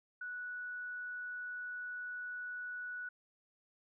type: tone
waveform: sine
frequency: 1474 Hz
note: F#6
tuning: 7 cents flat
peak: -40 dBFS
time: 0.21-3.09 s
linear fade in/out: 5 ms
effects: none